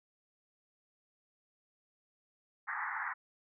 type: band-pass noise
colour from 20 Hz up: white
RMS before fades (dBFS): -38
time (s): 2.67-3.14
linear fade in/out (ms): 20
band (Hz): 800 to 2000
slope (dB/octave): 96
effects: none